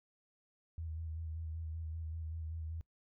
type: tone with vibrato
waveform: sine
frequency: 80.5 Hz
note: E2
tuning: 41 cents flat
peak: -39 dBFS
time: 0.78-2.81 s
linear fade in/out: 0 ms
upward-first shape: square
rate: 5.2 Hz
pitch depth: 29 cents each way
effects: noise-tail reverb RT60 0.1 s tail -23 dB re dry